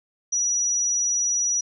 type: tone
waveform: sine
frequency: 5840 Hz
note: F#8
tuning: 24 cents flat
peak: -20 dBFS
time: 0.32-1.61 s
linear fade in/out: 10 ms
effects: none